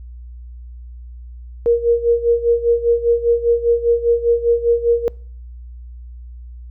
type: tone with tremolo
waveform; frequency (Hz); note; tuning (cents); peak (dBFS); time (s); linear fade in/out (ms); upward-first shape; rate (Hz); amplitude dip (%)
sine; 470.3; A#4; +15; -9; 1.66-5.08; 0; sine; 5; 80
effects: noise-tail reverb RT60 0.5 s tail -26 dB re dry + added 60 Hz sine -32 dBFS peak until 6.7 s